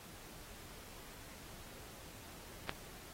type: click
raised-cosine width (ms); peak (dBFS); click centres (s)
0.3; -19; 2.694
effects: pink hiss -54 dBFS RMS until 3.13 s + AAC 48 kbps